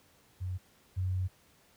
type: tone pair in turn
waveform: sine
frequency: 91.9 / 92.59 Hz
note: F#2 / F#2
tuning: -11 / +2 cents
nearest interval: unison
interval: 13 cents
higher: second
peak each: -32 / -28 dBFS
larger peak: second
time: 0.4-0.58 / 0.96-1.28 s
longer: second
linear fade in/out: 20 ms
effects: pink hiss -64 dBFS RMS until 1.76 s + high-pass 60 Hz 12 dB/octave